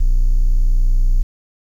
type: tone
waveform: triangle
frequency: 30.3 Hz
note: B0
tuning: 32 cents flat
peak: -7 dBFS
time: 0-1.23 s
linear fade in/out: 10 ms
effects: tanh soft clip ceiling -5 dBFS + 8-bit